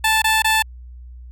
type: tone bursts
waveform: 15% pulse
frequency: 878 Hz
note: A5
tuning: 4 cents flat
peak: -8 dBFS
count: 3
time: 0.04-0.624 s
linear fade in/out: 5 ms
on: 180 ms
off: 22 ms
effects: added 61 Hz sine -35 dBFS peak until 1.31 s